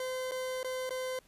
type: tone with dropouts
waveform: 40% pulse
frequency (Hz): 514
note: C5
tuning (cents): -31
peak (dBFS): -33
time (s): 0-1.19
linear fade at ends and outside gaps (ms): 2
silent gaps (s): 0.312-0.318 / 0.631-0.645 / 0.894-0.906
effects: pink hiss -64 dBFS RMS until 1.27 s + resampled to 32000 Hz